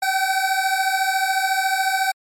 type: beating tone pair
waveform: 25% pulse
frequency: 760 / 774 Hz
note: F#5 / G5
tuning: +46 / -22 cents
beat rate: 14 Hz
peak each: -17 / -18 dBFS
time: 0.02-2.12 s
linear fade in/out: 10 ms
effects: MP3 64 kbps